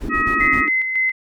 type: noise bursts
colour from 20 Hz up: brown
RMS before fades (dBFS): -28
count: 5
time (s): 0-0.616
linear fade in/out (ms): 20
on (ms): 100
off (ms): 29
type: band-pass noise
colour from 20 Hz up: white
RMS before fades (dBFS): -28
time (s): 0.03-0.69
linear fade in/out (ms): 10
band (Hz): 230 to 350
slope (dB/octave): 48
type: harmonic tone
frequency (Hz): 635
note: D#5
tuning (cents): +35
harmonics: 2 / 3 / 4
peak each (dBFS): -19 / -19 / -28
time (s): 0.09-0.69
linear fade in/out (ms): 50
type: tone with tremolo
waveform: sine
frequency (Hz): 2052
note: C7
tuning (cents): -34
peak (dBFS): -15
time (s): 0.4-1.12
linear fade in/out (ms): 10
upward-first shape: square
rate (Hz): 3.6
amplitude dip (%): 45
effects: none